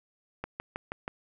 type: click train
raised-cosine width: 0.5 ms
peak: -19 dBFS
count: 5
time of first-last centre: 0.44-1.079 s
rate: 6.26 Hz
effects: none